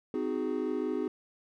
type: chord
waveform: triangle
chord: Ab dominant seventh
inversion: first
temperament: equal with one note detuned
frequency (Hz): 257 / 311.1 / 370 / 415.3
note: C4 / Eb4 / Gb4 / Ab4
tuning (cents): -31 / 0 / 0 / 0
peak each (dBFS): -33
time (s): 0.14-1.08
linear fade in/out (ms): 2
effects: none